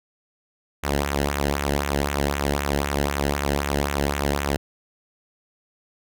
sawtooth tone with flanger, 71.2 Hz, C#2, 47 cents sharp, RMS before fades -24 dBFS, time 0.83-4.57 s, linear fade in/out 10 ms, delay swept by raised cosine 0.2 to 0.88 ms, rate 3.9 Hz, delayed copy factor -0.7, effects none

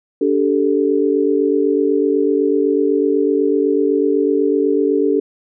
sine chord, D suspended fourth, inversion none, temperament equal with one note detuned, 288.8 / 392 / 440 Hz, D4 / G4 / A4, -29 / 0 / 0 cents, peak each -17 dBFS, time 0.21-5.2 s, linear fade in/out 5 ms, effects none

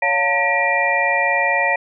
sine tone cluster, 561 / 705 / 898 / 1921 / 2379 Hz, C#5 / F5 / A5 / B6 / D7, +21 / +16 / +35 / -48 / +22 cents, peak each -23 / -23 / -22 / -19 / -21 dBFS, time 0.02-1.76 s, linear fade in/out 5 ms, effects none

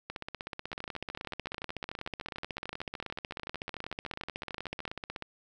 two click trains, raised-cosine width 0.3 ms, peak -22 / -21 dBFS, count 57 / 84, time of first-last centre 0.73-4.878 / 0.1-5.223 s, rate 13.5 / 16.2 Hz, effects none

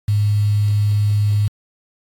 sine tone with quantisation, 103.83 Hz, G#2, in tune, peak -13 dBFS, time 0.08-1.48 s, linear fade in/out 5 ms, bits 6, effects AAC 64 kbps

